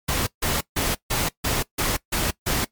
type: noise bursts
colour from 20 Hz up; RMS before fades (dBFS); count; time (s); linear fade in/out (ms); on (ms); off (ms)
pink; -23; 8; 0.08-2.65; 10; 190; 150
effects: noise-tail reverb RT60 0.1 s tail -20 dB re dry + MP3 96 kbps